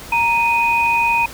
sine tone pair together, 932.3 / 2489 Hz, A#5 / D#7, 0 / 0 cents, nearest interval octave + perfect fourth, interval 1700 cents, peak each -16 dBFS, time 0.12-1.26 s, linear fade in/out 5 ms, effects pink hiss -35 dBFS RMS until 1.33 s

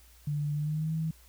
sine tone with pitch glide, 147.3 to 159.71 Hz, D3 to D#3, +6 to +46 cents, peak -28 dBFS, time 0.27-1.11 s, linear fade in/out 5 ms, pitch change +140 cents, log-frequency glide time 0.54-0.93 s, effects added 60 Hz sine -56 dBFS peak until 1.28 s + white hiss -60 dBFS RMS until 1.28 s

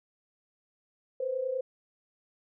sine tone pair together, 493.1 / 523.3 Hz, B4 / C5, -3 / 0 cents, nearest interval minor second, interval 103 cents, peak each -35 / -30 dBFS, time 1.2-1.61 s, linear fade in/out 5 ms, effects none

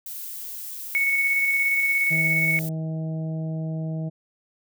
violet noise, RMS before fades -35 dBFS, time 0.06-2.69 s, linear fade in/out 2 ms
sine tone with tremolo, 2215 Hz, C#7, 2 cents flat, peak -18 dBFS, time 0.95-2.59 s, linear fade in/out 0 ms, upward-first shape square, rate 17 Hz, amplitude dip 25%
harmonic tone, 159.5 Hz, D#3, 43 cents sharp, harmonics 1 / 2 / 3 / 4 / 5, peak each -26 / -38 / -44 / -39 / -52 dBFS, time 2.1-4.1 s, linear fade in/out 20 ms
effects none

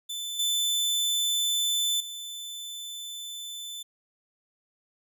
sawtooth tone with level steps, 3520 Hz, A7, in tune, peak -29 / -21 / -33 dBFS, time 0.09-3.83 s, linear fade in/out 10 ms, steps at 0.39 / 2 s, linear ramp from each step 5 ms, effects none

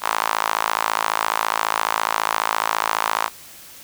sawtooth tone with high-pass filter, 54.6 Hz, A1, 13 cents flat, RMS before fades -22 dBFS, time 0.01-3.3 s, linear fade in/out 50 ms, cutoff 1000 Hz, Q 3, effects white hiss -42 dBFS RMS until 3.83 s

